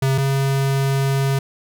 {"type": "tone pair in turn", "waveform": "square", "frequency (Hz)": [134.4, 136.59], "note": ["C3", "C#3"], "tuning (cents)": [47, -25], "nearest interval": "unison", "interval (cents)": 28, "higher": "second", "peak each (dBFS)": [-16, -17], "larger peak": "first", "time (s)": [[0.02, 0.18], [0.18, 1.39]], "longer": "second", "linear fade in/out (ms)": 5, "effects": []}